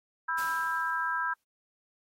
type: chord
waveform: sine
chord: E minor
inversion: second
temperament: equal with one note detuned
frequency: 987.8 / 1318.5 / 1602.8 Hz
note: B5 / E6 / G6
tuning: 0 / 0 / +38 cents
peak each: -33 / -33 / -31 dBFS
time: 0.28-1.34 s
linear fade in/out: 10 ms
type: noise with exponential decay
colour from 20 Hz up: white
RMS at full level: -41 dBFS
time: 0.38-1.44 s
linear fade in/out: 5 ms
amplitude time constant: 230 ms
effects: AAC 48 kbps